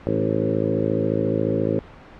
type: harmonic tone with a mistuned harmonic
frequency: 54.3 Hz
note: A1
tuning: 22 cents flat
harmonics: 2 / 3 / 4 / 5 / 6 / 7 / 8 / 9 / 10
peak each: -28 / -28 / -28 / -28 / -28 / -28 / -28 / -28 / -28 dBFS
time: 0.07-1.79 s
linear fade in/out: 0 ms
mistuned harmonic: 6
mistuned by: -20 cents
effects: pink hiss -43 dBFS RMS until 2.19 s + low-pass 2000 Hz 12 dB/octave